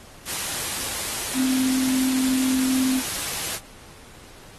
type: tone in noise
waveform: sine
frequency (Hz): 260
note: C4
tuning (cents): -11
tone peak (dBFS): -20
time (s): 1.34-3.02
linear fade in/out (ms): 50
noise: white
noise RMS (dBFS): -28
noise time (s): 0.25-3.6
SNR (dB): +5
effects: pink hiss -47 dBFS RMS until 4.58 s + AAC 32 kbps